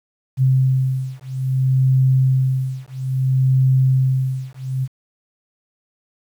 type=beating tone pair; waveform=sine; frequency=130.81 / 131.41 Hz; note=C3 / C3; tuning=0 / +8 cents; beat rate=0.6 Hz; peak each=-17 dBFS; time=0.37-4.88 s; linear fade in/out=50 ms; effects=8-bit